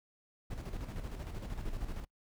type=noise with tremolo; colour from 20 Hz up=brown; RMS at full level=-38 dBFS; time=0.5-2.05 s; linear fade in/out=10 ms; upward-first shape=square; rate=13 Hz; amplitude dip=50%; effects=noise-tail reverb RT60 0.1 s tail -24 dB re dry